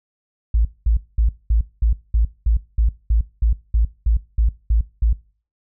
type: tone bursts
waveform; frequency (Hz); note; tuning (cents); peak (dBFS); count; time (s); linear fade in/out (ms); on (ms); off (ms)
sine; 55; A1; 0; -12; 15; 0.54-5.13; 5; 110; 210
effects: noise-tail reverb RT60 0.4 s tail -20 dB re dry